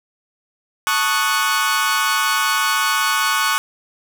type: chord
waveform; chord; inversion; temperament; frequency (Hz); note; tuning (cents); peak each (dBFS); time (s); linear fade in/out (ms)
sawtooth; D# half-diminished seventh; second; equal; 880 / 1108.7 / 1244.5 / 1480; A5 / C#6 / D#6 / F#6; 0 / 0 / 0 / 0; -22 / -16 / -20 / -17; 0.87-3.58; 0
effects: none